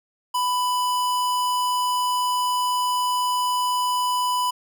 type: tone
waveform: square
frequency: 994 Hz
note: B5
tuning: 11 cents sharp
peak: -21 dBFS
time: 0.34-4.51 s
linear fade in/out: 10 ms
effects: none